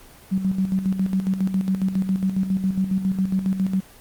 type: tone with tremolo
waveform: sine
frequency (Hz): 190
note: F#3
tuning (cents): +46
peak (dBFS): -17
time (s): 0.31-3.81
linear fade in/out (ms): 20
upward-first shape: square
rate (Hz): 7.3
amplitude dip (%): 60
effects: pink hiss -47 dBFS RMS until 4 s + Opus 24 kbps